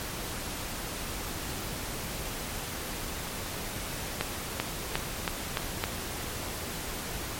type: accelerating click train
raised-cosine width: 0.3 ms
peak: -10 dBFS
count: 6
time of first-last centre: 4.21-5.839 s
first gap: 390 ms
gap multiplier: 0.91
effects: pink hiss -36 dBFS RMS until 7.39 s + MP3 64 kbps